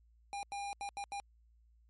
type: tone bursts at uneven times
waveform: square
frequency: 805 Hz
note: G5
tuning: 46 cents sharp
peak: -39 dBFS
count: 5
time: 0.33-0.43 / 0.52-0.73 / 0.81-0.89 / 0.97-1.04 / 1.12-1.2 s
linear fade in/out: 0 ms
effects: added 57 Hz sine -63 dBFS peak until 1.89 s + MP3 48 kbps